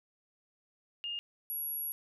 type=tone pair in turn; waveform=sine; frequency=2831 / 11324 Hz; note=F7 / F9; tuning=+23 / +23 cents; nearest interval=2 octaves; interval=2400 cents; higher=second; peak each=-35 / -34 dBFS; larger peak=second; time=1.04-1.19 / 1.5-1.92 s; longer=second; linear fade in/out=0 ms; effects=none